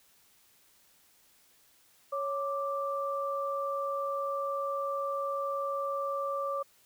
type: tone pair together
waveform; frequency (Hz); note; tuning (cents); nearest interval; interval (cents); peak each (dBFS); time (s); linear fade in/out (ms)
sine; 554.9 / 1174.7; C#5 / D6; +2 / 0; octave + minor second; 1298; -33 / -33; 2.12-6.63; 10
effects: white hiss -64 dBFS RMS until 6.85 s